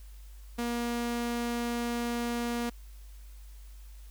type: tone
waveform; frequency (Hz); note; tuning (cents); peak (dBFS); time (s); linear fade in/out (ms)
sawtooth; 237.6; A#3; +33; -26; 0.58-2.7; 10
effects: added 50 Hz sine -45 dBFS peak until 4.1 s + white hiss -61 dBFS RMS until 4.1 s